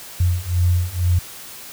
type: beating tone pair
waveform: sine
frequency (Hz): 87.31 / 89.41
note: F2 / F2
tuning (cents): 0 / +41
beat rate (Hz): 2.1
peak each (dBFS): -19 / -18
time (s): 0.2-1.19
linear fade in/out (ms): 5
effects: white hiss -37 dBFS RMS until 1.72 s